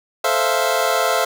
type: chord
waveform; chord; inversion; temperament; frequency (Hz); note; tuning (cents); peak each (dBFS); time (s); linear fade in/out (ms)
25% pulse; F major seventh; first; equal; 440 / 523.3 / 659.3 / 698.5; A4 / C5 / E5 / F5; 0 / 0 / 0 / 0; -21 / -18 / -17 / -18; 0.24-1.25; 5
effects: none